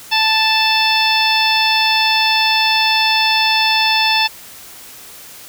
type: harmonic tone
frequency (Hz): 880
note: A5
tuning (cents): 0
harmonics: 1 / 2 / 3 / 4 / 5 / 6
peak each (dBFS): -17 / -22 / -17 / -18 / -22 / -20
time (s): 0.11-4.28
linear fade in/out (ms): 20
effects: white hiss -37 dBFS RMS until 5.48 s